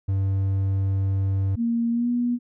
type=tone; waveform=triangle; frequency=97 Hz; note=G2; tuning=18 cents flat; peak=-18 dBFS; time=0.08-1.56 s; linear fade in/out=10 ms
type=tone with pitch glide; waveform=sine; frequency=233.1 to 241.9 Hz; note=A#3 to B3; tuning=0 to -36 cents; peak=-20 dBFS; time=1.56-2.39 s; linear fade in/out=50 ms; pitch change=+64 cents; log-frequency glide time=1.91-2.09 s
effects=none